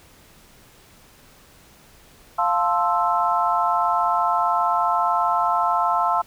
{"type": "chord", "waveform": "sine", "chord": "F major seventh", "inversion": "none", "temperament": "equal", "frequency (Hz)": [698.5, 880, 1046.5, 1318.5], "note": ["F5", "A5", "C6", "E6"], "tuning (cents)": [0, 0, 0, 0], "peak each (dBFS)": -23, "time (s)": [2.38, 6.22], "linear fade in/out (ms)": 10, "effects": ["pink hiss -51 dBFS RMS until 6.26 s"]}